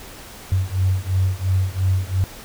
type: beating tone pair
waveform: sine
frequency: 92.5 / 95.4 Hz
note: F#2 / G2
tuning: 0 / -47 cents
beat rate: 2.9 Hz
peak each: -20 dBFS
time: 0.52-2.24 s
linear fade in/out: 0 ms
effects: pink hiss -39 dBFS RMS until 2.44 s